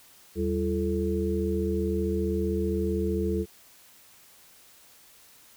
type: tone cluster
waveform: sine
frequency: 78.9 / 192.3 / 340.8 / 436.2 Hz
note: D#2 / G3 / F4 / A4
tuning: +25 / -33 / -42 / -15 cents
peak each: -30 dBFS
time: 0.35-3.46 s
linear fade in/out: 50 ms
effects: white hiss -55 dBFS RMS until 5.56 s